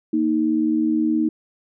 sine tone pair together, 233.4 / 312.7 Hz, A#3 / D#4, +2 / +9 cents, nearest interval perfect fourth, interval 507 cents, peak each -22 / -18 dBFS, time 0.13-1.29 s, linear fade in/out 5 ms, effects none

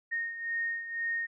sine beating tone pair, 1850 / 1852 Hz, A#6 / A#6, -14 / -12 cents, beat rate 2 Hz, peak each -32 / -38 dBFS, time 0.11-1.27 s, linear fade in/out 20 ms, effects none

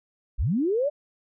sine linear sweep, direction up, 31.67 to 607 Hz, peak -21 dBFS, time 0.38-0.9 s, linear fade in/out 20 ms, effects none

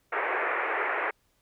white band-pass noise, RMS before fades -29 dBFS, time 0.12-1.11 s, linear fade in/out 10 ms, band 360 to 2200 Hz, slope 48 dB/octave, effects pink hiss -70 dBFS RMS until 1.41 s

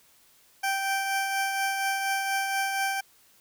20% pulse tone with tremolo, 781 Hz, G5, 7 cents flat, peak -19 dBFS, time 0.63-3.01 s, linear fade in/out 10 ms, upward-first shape triangle, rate 4.2 Hz, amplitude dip 40%, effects white hiss -60 dBFS RMS until 3.4 s

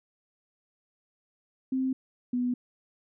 sine tone pair in turn, 261.6 / 246.9 Hz, C4 / B3, 0 / 0 cents, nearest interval minor second, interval 100 cents, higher first, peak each -25 dBFS, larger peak neither, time 1.72-1.93 / 2.33-2.54 s, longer neither, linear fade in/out 5 ms, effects none

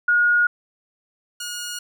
sine / 10% pulse tone pair in turn, 1439 / 1439 Hz, F#6 / F#6, -49 / -49 cents, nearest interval unison, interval 0 cents, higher neither, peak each -14 / -20 dBFS, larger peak first, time 0.08-0.47 / 1.4-1.79 s, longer neither, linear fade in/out 5 ms, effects none

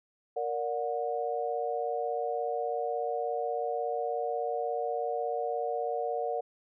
sine chord, Bb augmented, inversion none, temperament just, 466.2 / 582.7 / 728.4 Hz, Bb4 / D5 / F#5, 0 / -14 / -27 cents, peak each -33 / -35 / -33 dBFS, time 0.36-6.41 s, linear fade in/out 10 ms, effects none

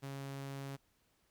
sawtooth tone, 137.6 Hz, C#3, 12 cents flat, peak -38 dBFS, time 0.02-0.77 s, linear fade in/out 20 ms, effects pink hiss -75 dBFS RMS until 1.3 s

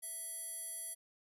square tone with band-pass filter, 659.3 Hz, E5, in tune, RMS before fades -44 dBFS, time 0.02-0.95 s, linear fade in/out 20 ms, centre 11000 Hz, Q 7.6, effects none

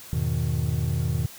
triangle chord, E major seventh, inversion none, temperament equal, 82.41 / 103.83 / 123.47 / 155.56 Hz, E2 / G#2 / B2 / D#3, 0 / 0 / 0 / 0 cents, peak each -26 / -29 / -25 / -26 dBFS, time 0.13-1.26 s, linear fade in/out 0 ms, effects white hiss -44 dBFS RMS until 1.38 s

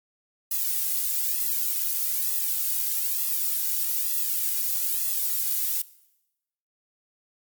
violet noise with flanger, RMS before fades -26 dBFS, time 0.51-5.82 s, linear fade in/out 5 ms, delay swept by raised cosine 1.3 to 2.25 ms, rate 1.1 Hz, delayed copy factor -0.9, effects noise-tail reverb RT60 0.9 s tail -20 dB re dry + Opus 48 kbps

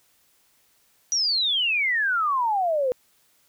sine exponential sweep, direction down, 5910 to 489 Hz, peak -20 dBFS, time 1.12-2.92 s, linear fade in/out 0 ms, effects white hiss -63 dBFS RMS until 3.48 s

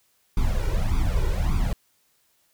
brown noise with flanger, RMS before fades -22 dBFS, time 0.37-1.73 s, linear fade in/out 2 ms, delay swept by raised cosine 0.83 to 2.13 ms, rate 1.7 Hz, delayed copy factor +0.95, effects white hiss -66 dBFS RMS until 2.53 s

